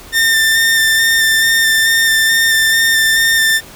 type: tone with vibrato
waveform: sawtooth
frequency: 1800 Hz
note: A6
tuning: 39 cents sharp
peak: -6 dBFS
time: 0.12-3.61 s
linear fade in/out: 50 ms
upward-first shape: square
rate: 2.3 Hz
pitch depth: 13 cents each way
effects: pink hiss -36 dBFS RMS until 3.75 s